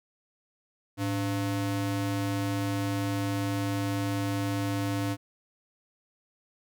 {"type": "ring-modulated tone", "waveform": "square", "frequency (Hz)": 199.7, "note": "G3", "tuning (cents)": 32, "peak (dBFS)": -25, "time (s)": [0.97, 5.17], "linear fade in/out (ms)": 50, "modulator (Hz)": 91, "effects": []}